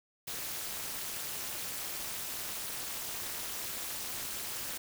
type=noise with amplitude modulation; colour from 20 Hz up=white; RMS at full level=-35 dBFS; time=0.27-4.78 s; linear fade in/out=10 ms; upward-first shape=sine; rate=260 Hz; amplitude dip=90%; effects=none